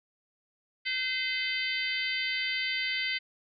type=harmonic tone with a mistuned harmonic; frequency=514 Hz; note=C5; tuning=31 cents flat; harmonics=3 / 4 / 5 / 6 / 7 / 8 / 9; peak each=-40 / -31 / -40 / -35 / -42 / -44 / -38 dBFS; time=0.85-3.19 s; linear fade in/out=20 ms; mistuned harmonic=8; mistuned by=-27 cents; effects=none